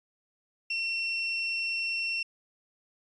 35% pulse tone, 2715 Hz, F7, 50 cents flat, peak -27 dBFS, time 0.7-2.23 s, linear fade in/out 5 ms, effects resampled to 22050 Hz

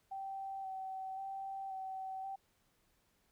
sine tone with vibrato, 770 Hz, G5, 31 cents flat, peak -40 dBFS, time 0.11-2.36 s, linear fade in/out 10 ms, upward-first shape square, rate 0.94 Hz, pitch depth 16 cents each way, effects pink hiss -75 dBFS RMS until 3.31 s

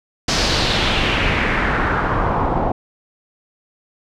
pink noise with low-pass filter sweep, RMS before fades -18 dBFS, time 0.28-2.72 s, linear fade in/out 5 ms, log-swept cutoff 5500 to 770 Hz, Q 2.3, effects none

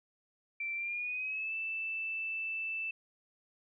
sine tone with pitch glide, 2344 to 2646 Hz, D7 to E7, -4 to +6 cents, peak -34 dBFS, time 0.6-2.91 s, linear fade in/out 5 ms, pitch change +210 cents, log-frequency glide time 0.75-1.54 s, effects none

